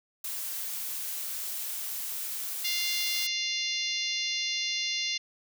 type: noise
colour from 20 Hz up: blue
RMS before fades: -35 dBFS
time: 0.24-3.27 s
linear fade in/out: 5 ms
type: harmonic tone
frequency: 698.5 Hz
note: F5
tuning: in tune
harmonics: 3 / 4 / 5 / 6 / 7 / 8 / 9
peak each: -36 / -35 / -35 / -35 / -37 / -38 / -41 dBFS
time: 2.64-5.18 s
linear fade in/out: 10 ms
effects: none

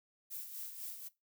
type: noise with tremolo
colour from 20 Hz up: violet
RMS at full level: -43 dBFS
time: 0.3-1.09 s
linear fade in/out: 20 ms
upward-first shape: sine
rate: 4 Hz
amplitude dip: 55%
effects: noise-tail reverb RT60 0.2 s tail -19 dB re dry

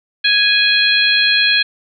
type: harmonic tone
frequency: 830.6 Hz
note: G#5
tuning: in tune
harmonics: 2 / 3 / 4 / 5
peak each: -16 / -16 / -16 / -16 dBFS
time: 0.24-1.63 s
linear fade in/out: 10 ms
effects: none

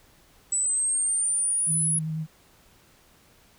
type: exponential sweep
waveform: sine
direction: up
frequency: 7860 to 10400 Hz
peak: -22 dBFS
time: 0.52-1.99 s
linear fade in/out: 5 ms
type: tone with vibrato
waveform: sine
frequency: 157.8 Hz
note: D#3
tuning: 25 cents sharp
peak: -27 dBFS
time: 1.66-2.27 s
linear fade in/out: 50 ms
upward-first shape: square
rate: 10 Hz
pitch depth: 14 cents each way
effects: pink hiss -58 dBFS RMS until 3.58 s

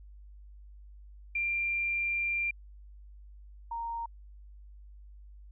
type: tone pair in turn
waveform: sine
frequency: 2379 / 928.2 Hz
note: D7 / A#5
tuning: +22 / -8 cents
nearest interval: octave + major third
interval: 1630 cents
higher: first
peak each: -28 / -33 dBFS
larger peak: first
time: 1.35-2.51 / 3.71-4.06 s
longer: first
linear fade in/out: 5 ms
effects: added 50 Hz sine -48 dBFS peak until 5.51 s

